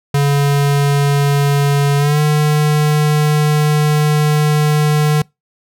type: tone with pitch glide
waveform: square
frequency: 142.1 to 150.46 Hz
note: C#3 to D3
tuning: +43 to +42 cents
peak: -11 dBFS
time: 0.14-5.22 s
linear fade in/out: 5 ms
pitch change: +99 cents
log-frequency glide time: 1.98-2.19 s
effects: noise-tail reverb RT60 0.2 s tail -25 dB re dry